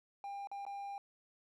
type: tone with dropouts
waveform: triangle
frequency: 800 Hz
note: G5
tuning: 35 cents sharp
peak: -39 dBFS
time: 0.24-0.98 s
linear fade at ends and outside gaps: 1 ms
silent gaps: 0.472-0.515 / 0.652-0.665 s
effects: none